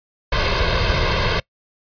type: noise with comb filter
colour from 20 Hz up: pink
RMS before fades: -18 dBFS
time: 0.32-1.4 s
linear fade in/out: 5 ms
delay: 1.9 ms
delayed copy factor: +0.75
effects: noise-tail reverb RT60 0.1 s tail -24 dB re dry + resampled to 11025 Hz